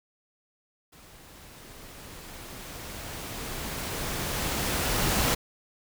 pink noise with level ramp, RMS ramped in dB -52 to -24 dBFS, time 0.92-5.35 s, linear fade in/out 10 ms, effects none

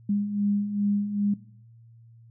sine beating tone pair, 201.9 / 204.4 Hz, G#3 / G#3, -49 / -27 cents, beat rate 2.5 Hz, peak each -31 / -24 dBFS, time 0.09-1.34 s, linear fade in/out 5 ms, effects noise-tail reverb RT60 0.6 s tail -18 dB re dry + added 115 Hz sine -49 dBFS peak until 2.3 s

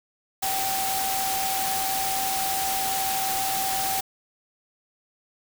sine tone in noise, 772 Hz, G5, 27 cents flat, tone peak -27 dBFS, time 0.42-4.01 s, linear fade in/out 10 ms, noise white, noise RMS -28 dBFS, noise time 0.42-4.01 s, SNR -2 dB, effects none

